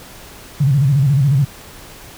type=tone with vibrato; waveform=sine; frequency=138.59 Hz; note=C#3; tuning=in tune; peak=-10 dBFS; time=0.6-1.45 s; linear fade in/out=10 ms; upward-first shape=square; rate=14 Hz; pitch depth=110 cents each way; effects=pink hiss -38 dBFS RMS until 2.17 s